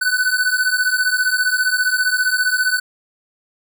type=beating tone pair; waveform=square; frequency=1493 / 1508 Hz; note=F#6 / F#6; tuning=+15 / +32 cents; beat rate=15 Hz; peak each=-19 dBFS; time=0.01-2.8 s; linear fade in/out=10 ms; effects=none